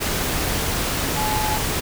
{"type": "tone in noise", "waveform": "sine", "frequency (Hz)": 855, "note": "A5", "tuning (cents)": -50, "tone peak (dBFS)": -23, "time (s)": [1.15, 1.58], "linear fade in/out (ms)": 20, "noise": "pink", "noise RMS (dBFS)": -23, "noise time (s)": [0, 1.81], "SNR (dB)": -3, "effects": []}